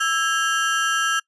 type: ring-modulated tone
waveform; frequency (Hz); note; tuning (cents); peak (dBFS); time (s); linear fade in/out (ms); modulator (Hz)
35% pulse; 1480; F#6; 0; -14; 0-1.2; 10; 155
effects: noise-tail reverb RT60 0.1 s tail -24 dB re dry + resampled to 22050 Hz